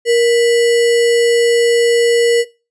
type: tone with sample-and-hold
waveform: sine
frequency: 470 Hz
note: A#4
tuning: 14 cents sharp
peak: -8 dBFS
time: 0.05-2.45 s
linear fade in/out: 50 ms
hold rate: 2450 Hz
effects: noise-tail reverb RT60 0.3 s tail -21 dB re dry + resampled to 22050 Hz